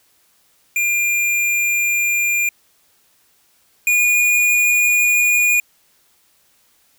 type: tone pair in turn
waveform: square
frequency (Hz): 2400 / 2442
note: D7 / D#7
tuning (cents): +37 / -33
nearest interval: unison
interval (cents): 30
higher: second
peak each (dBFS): -16 / -13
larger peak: second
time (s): 0.76-2.49 / 3.87-5.6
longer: neither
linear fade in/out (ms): 2
effects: white hiss -58 dBFS RMS until 6.98 s